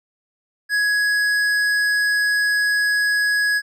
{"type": "tone with tanh clipping", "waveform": "sine", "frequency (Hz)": 1671, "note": "G#6", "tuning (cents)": 10, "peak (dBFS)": -18, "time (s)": [0.69, 3.62], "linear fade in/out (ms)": 50, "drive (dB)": 13, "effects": []}